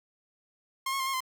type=tone with pitch steps; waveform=sawtooth; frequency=1067 / 1091 / 1055 / 1079 / 1037 Hz; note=C6 / C#6 / C6 / C#6 / C6; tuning=+34 / -28 / +14 / -47 / -16 cents; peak=-25 dBFS; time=0.86-1.205 s; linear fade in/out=5 ms; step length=69 ms; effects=none